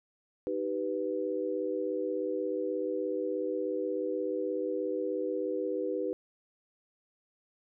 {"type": "chord", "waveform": "sine", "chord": "Eb augmented", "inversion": "none", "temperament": "equal with one note detuned", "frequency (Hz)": [311.1, 387.7, 493.9], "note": ["Eb4", "G4", "B4"], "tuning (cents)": [0, -19, 0], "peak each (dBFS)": [-36, -34, -33], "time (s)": [0.47, 6.13], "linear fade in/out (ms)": 0, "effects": []}